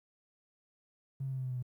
triangle tone with pitch steps, 135.7 / 133.75 / 131.84 / 129.95 / 128.08 / 126.25 / 124.44 Hz, C#3 / C3 / C3 / C3 / C3 / B2 / B2, -36 / +38 / +14 / -11 / -37 / +39 / +14 cents, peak -30 dBFS, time 1.2-1.627 s, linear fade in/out 10 ms, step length 61 ms, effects tanh soft clip ceiling -32 dBFS + 12-bit

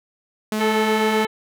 sawtooth tone, 215 Hz, A3, 40 cents flat, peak -17 dBFS, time 0.52-1.25 s, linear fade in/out 2 ms
harmonic tone, 437.8 Hz, A4, 9 cents flat, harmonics 1 / 2 / 3 / 4 / 5 / 6 / 7 / 8 / 9, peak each -21 / -24 / -30 / -30 / -29 / -41 / -34 / -44 / -38 dBFS, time 0.59-1.27 s, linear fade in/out 20 ms
effects none

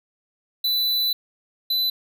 square tone pair in turn, 3987 / 4005 Hz, B7 / B7, +16 / +23 cents, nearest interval unison, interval 7 cents, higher second, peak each -20 dBFS, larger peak neither, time 0.64-1.13 / 1.7-1.9 s, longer first, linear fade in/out 5 ms, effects none

